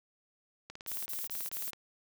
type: click train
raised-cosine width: 0.2 ms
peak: -27 dBFS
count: 20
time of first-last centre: 0.7-1.733 s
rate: 18.4 Hz
type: noise bursts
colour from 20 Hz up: violet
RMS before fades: -38 dBFS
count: 4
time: 0.87-1.708 s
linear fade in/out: 10 ms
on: 190 ms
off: 26 ms
effects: none